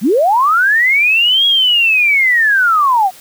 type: linear two-way sweep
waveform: sine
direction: up then down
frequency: 167.8 to 3322 to 714 Hz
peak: -8 dBFS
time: 0.01-3.11 s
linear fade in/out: 50 ms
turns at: 1.46 s
effects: white hiss -39 dBFS RMS until 3.2 s

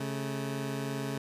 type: tone pair together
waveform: 20% pulse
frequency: 137.2 / 217.2 Hz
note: C#3 / A3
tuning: -17 / -22 cents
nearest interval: minor sixth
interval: 795 cents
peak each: -29 / -33 dBFS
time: 0-1.18 s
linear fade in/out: 5 ms
effects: resampled to 32000 Hz

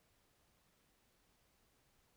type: silence
effects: pink hiss -75 dBFS RMS until 2.16 s

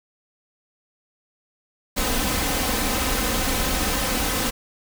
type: noise with comb filter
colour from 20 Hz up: pink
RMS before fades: -23 dBFS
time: 1.96-4.51 s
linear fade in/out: 20 ms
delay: 3.9 ms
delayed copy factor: +0.6
effects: none

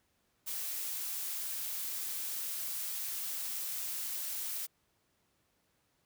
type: noise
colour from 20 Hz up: blue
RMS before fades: -38 dBFS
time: 0.46-4.67 s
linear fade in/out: 20 ms
effects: pink hiss -75 dBFS RMS until 6.05 s + high-pass 60 Hz 12 dB/octave

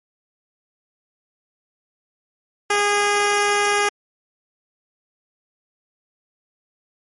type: tone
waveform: 10% pulse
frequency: 410 Hz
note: G#4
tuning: 22 cents flat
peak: -8 dBFS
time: 2.7-3.89 s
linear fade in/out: 5 ms
effects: low-pass 12000 Hz 12 dB/octave + MP3 48 kbps

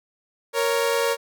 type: tone pair together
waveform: sawtooth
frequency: 466.2 / 555.7 Hz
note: A#4 / C#5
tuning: 0 / +4 cents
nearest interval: minor third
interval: 304 cents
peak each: -18 / -20 dBFS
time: 0.53-1.17 s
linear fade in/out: 50 ms
effects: none

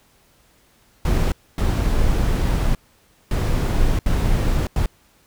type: noise bursts at uneven times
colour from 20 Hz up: brown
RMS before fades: -18 dBFS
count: 5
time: 1.05-1.32 / 1.58-2.75 / 3.31-3.99 / 4.06-4.67 / 4.76-4.86 s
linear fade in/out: 2 ms
effects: pink hiss -57 dBFS RMS until 5.26 s

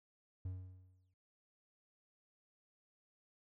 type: tone with exponential decay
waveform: triangle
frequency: 92.5 Hz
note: F#2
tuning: in tune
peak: -36 dBFS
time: 0.45-1.14 s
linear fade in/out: 5 ms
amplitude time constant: 150 ms
effects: none

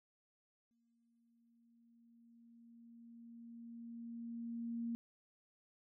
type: tone with exponential growth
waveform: sine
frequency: 233.1 Hz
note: A#3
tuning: in tune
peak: -37 dBFS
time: 0.71-4.95 s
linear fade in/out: 0 ms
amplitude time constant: 920 ms
effects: none

